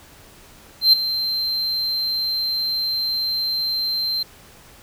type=tone with ADSR envelope; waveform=triangle; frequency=4129 Hz; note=C8; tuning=24 cents flat; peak=-6 dBFS; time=0.81-4.23 s; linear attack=120 ms; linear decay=8 ms; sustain=-13 dB; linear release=5 ms; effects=pink hiss -47 dBFS RMS until 4.82 s